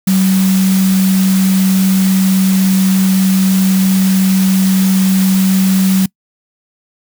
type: tone in noise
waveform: sine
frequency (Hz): 190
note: F#3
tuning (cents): +46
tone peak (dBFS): -8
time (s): 0.07-6.06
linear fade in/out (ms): 5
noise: white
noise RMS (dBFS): -22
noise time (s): 0.07-6.06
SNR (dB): +11
effects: noise-tail reverb RT60 0.1 s tail -25 dB re dry